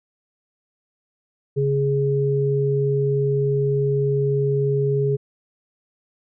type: tone pair together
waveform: sine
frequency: 138.59 / 415.3 Hz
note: C#3 / G#4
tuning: 0 / 0 cents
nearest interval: octave + perfect fifth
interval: 1900 cents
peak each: -20 dBFS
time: 1.56-5.17 s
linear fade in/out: 20 ms
effects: none